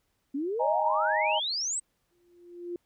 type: exponential sweep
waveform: sine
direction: up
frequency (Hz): 264.4 to 8390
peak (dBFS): -28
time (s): 0.34-1.8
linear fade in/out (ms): 10
type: chord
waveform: sine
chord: D# suspended fourth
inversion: none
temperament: equal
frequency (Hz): 622.3 / 830.6 / 932.3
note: D#5 / G#5 / A#5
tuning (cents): 0 / 0 / 0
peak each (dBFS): -29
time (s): 0.59-1.4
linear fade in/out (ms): 20
type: tone with exponential growth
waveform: sine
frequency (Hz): 349.2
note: F4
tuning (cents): 0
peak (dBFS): -30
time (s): 2.11-2.76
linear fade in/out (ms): 2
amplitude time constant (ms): 140
effects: pink hiss -75 dBFS RMS until 2.85 s